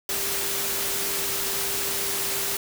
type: tone in noise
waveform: sine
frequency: 395.3 Hz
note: G4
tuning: 15 cents sharp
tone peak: -37 dBFS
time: 0.09-2.57 s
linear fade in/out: 2 ms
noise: white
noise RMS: -27 dBFS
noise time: 0.09-2.57 s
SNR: -13 dB
effects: none